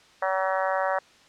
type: harmonic tone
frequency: 189.7 Hz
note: F#3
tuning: 43 cents sharp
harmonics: 3 / 4 / 5 / 6 / 7 / 8 / 9 / 10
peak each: -27 / -29 / -31 / -33 / -34 / -35 / -36 / -37 dBFS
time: 0.22-0.99 s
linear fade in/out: 5 ms
effects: white hiss -55 dBFS RMS until 1.28 s + low-pass 5000 Hz 12 dB/octave